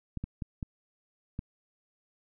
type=clicks; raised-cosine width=5 ms; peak=-22 dBFS; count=5; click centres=0.173 / 0.24 / 0.422 / 0.628 / 1.391 s; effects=none